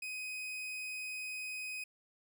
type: tone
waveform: 40% pulse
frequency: 2510 Hz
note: D#7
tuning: 15 cents sharp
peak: -38 dBFS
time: 0.02-1.84 s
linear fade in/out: 5 ms
effects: none